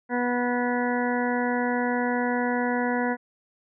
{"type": "harmonic tone", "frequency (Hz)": 244.8, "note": "B3", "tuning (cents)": -15, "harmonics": [1, 2, 3, 4, 6, 7, 8], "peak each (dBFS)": [-26, -29, -31, -32, -34, -34, -35], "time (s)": [0.09, 3.17], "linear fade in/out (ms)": 50, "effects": []}